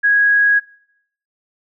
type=tone; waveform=sine; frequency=1655 Hz; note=G#6; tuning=6 cents flat; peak=-10 dBFS; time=0.03-0.6 s; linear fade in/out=20 ms; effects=noise-tail reverb RT60 0.7 s tail -22 dB re dry